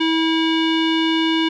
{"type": "tone with low-pass filter", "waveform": "square", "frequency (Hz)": 323.5, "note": "E4", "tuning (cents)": -32, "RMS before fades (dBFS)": -18, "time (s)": [0, 1.49], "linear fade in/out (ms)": 10, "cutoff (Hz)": 3200, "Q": 4.9, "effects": []}